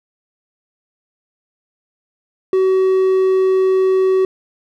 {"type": "tone", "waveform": "triangle", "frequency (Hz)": 377.8, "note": "F#4", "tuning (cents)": 36, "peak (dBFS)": -9, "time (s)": [2.53, 4.25], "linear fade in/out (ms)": 2, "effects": []}